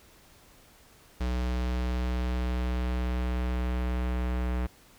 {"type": "tone with low-pass filter sweep", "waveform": "square", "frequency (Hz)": 61.74, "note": "B1", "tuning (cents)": 0, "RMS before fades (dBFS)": -29, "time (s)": [1.2, 4.67], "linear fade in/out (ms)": 10, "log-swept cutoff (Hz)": [5100, 2300], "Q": 0.9, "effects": ["pink hiss -57 dBFS RMS until 4.98 s"]}